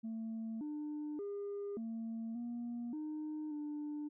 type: tone with pitch steps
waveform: sine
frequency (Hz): 224 / 299.2 / 404.6 / 226.5 / 238.2 / 306.2 / 297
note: A3 / D4 / G#4 / A#3 / A#3 / D#4 / D4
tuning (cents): +31 / +32 / -45 / -50 / +38 / -28 / +20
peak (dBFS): -37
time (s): 0.03-4.09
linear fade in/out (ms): 20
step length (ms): 580
effects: tanh soft clip ceiling -37 dBFS